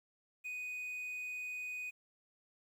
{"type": "tone with quantisation", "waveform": "triangle", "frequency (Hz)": 2489, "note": "D#7", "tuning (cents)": 0, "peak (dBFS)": -38, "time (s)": [0.44, 1.91], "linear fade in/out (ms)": 20, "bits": 11, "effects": []}